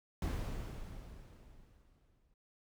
brown noise with exponential decay, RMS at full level -34 dBFS, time 0.22-2.34 s, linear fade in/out 2 ms, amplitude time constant 460 ms, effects none

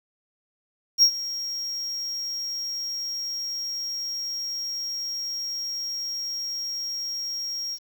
triangle tone with ADSR envelope, 5588 Hz, F8, in tune, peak -10 dBFS, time 0.98-7.79 s, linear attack 46 ms, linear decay 77 ms, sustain -17 dB, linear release 58 ms, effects 8-bit

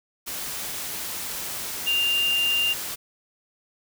sine tone in noise, 2796 Hz, F7, 1 cent sharp, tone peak -20 dBFS, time 1.86-2.74 s, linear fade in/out 20 ms, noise white, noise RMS -32 dBFS, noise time 0.26-2.96 s, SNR +9 dB, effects none

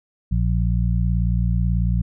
harmonic tone, 58.27 Hz, A#1, in tune, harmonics 1 / 2 / 3, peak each -19 / -22 / -24 dBFS, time 0.31-2.02 s, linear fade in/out 10 ms, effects none

